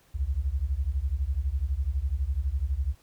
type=beating tone pair; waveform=sine; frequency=62.2 / 74.2 Hz; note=B1 / D2; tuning=+13 / +18 cents; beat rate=12 Hz; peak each=-28 dBFS; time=0.14-2.95 s; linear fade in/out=20 ms; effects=pink hiss -62 dBFS RMS until 3.02 s